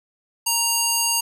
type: tone with band-pass filter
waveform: square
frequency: 932.3 Hz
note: A#5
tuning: in tune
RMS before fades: -21 dBFS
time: 0.46-1.21 s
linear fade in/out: 10 ms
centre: 8900 Hz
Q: 1
effects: none